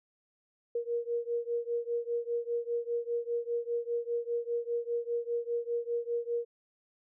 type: beating tone pair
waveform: sine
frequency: 470.2 / 475.2 Hz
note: A#4 / A#4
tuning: +15 / +33 cents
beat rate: 5 Hz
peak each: -33 / -34 dBFS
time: 0.75-6.45 s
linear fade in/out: 5 ms
effects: none